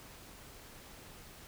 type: silence
effects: pink hiss -53 dBFS RMS until 1.47 s